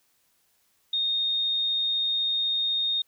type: tone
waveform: sine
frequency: 3692 Hz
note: A#7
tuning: 17 cents flat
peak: -23 dBFS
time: 0.93-3.02 s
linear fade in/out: 5 ms
effects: white hiss -68 dBFS RMS until 3.07 s